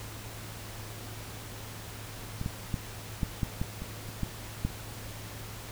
clicks, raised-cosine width 5 ms, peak -22 / -20 / -17 / -15 / -16 / -17 / -24 / -29 / -17 / -15 dBFS, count 10, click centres 2.414 / 2.461 / 2.742 / 3.232 / 3.432 / 3.615 / 3.82 / 4.088 / 4.233 / 4.65 s, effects added 107 Hz sine -44 dBFS peak until 5.71 s + pink hiss -44 dBFS RMS until 5.71 s

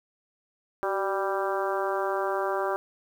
harmonic tone with a mistuned harmonic, 196 Hz, G3, in tune, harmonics 2 / 3 / 4 / 5 / 6 / 7 / 8, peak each -30 / -31 / -33 / -34 / -34 / -37 / -38 dBFS, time 0.83-2.76 s, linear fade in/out 0 ms, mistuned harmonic 2, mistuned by -41 cents, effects 9-bit

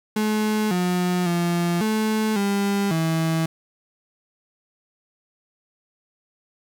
35% pulse tone with pitch steps, 214.2 / 179.5 / 172.5 / 217.2 / 200.1 / 162.3 Hz, A3 / F3 / F3 / A3 / G3 / E3, -46 / +48 / -21 / -22 / +36 / -27 cents, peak -18 dBFS, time 0.16-3.46 s, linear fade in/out 5 ms, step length 550 ms, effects 10-bit

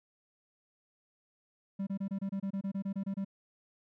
triangle tone bursts, 195.6 Hz, G3, 4 cents flat, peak -30 dBFS, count 14, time 1.79-3.248 s, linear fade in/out 10 ms, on 80 ms, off 26 ms, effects none

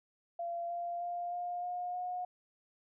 sine tone with pitch steps, 686 / 693.2 / 700.4 / 707.7 / 715.1 / 722.6 Hz, F5 / F5 / F5 / F5 / F5 / F#5, -31 / -13 / +5 / +23 / +41 / -41 cents, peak -35 dBFS, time 0.39-2.25 s, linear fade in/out 5 ms, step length 310 ms, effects none

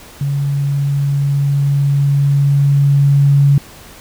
sine tone with level ramp, 140.9 Hz, C#3, 29 cents sharp, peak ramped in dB -14 to -6 dBFS, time 0.21-3.58 s, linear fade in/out 2 ms, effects pink hiss -38 dBFS RMS until 4 s

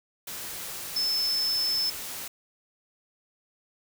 sine tone in noise, 5260 Hz, E8, 5 cents flat, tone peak -24 dBFS, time 0.96-1.9 s, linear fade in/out 5 ms, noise white, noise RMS -37 dBFS, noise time 0.27-2.28 s, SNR +10 dB, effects none

